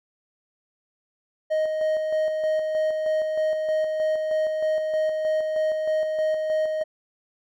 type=tone with tremolo; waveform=triangle; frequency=624 Hz; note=D#5; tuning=5 cents sharp; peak=-18 dBFS; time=1.5-6.84 s; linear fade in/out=20 ms; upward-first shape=square; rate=3.2 Hz; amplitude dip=35%; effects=none